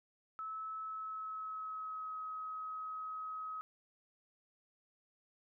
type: tone with pitch glide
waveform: sine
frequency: 1300 to 1271.8 Hz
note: E6 to D#6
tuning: -24 to +38 cents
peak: -40 dBFS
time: 0.39-3.61 s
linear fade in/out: 0 ms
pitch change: -38 cents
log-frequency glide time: 0.81-2.17 s
effects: none